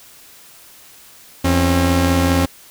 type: tone pair together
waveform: sawtooth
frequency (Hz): 84.86 / 269.4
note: F2 / C#4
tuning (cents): -49 / -49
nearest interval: octave + minor sixth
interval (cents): 2000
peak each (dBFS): -12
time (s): 1.44-2.46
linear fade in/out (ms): 10
effects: white hiss -44 dBFS RMS until 2.7 s